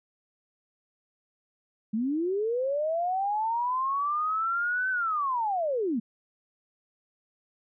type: linear two-way sweep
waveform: sine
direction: up then down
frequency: 206.3 to 1536 to 206.3 Hz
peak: -25 dBFS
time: 1.93-6 s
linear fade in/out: 10 ms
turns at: 4.9 s
effects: none